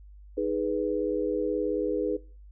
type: chord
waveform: sine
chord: G# minor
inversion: second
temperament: equal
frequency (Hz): 311.1 / 415.3 / 493.9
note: D#4 / G#4 / B4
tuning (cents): 0 / 0 / 0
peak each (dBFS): -31 / -29 / -29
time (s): 0.37-2.17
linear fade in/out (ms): 10
effects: noise-tail reverb RT60 0.4 s tail -21 dB re dry + added 50 Hz sine -46 dBFS peak until 2.51 s